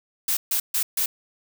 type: noise bursts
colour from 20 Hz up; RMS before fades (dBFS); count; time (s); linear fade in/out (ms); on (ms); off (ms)
blue; -23; 4; 0.28-1.06; 5; 90; 140
effects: none